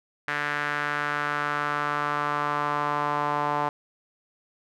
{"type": "tone with band-pass filter sweep", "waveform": "sawtooth", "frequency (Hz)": 146.83, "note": "D3", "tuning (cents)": 0, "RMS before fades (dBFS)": -27, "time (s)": [0.28, 3.69], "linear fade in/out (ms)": 2, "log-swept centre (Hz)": [1700, 940], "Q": 2.9, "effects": []}